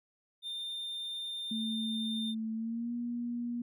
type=tone; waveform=triangle; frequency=3609 Hz; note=A7; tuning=43 cents sharp; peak=-35 dBFS; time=0.42-2.35 s; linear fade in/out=50 ms
type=tone with pitch glide; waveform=sine; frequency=221.8 to 239.1 Hz; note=A3 to A#3; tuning=+14 to +44 cents; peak=-33 dBFS; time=1.51-3.62 s; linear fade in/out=5 ms; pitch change=+130 cents; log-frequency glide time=2.54-2.93 s
effects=none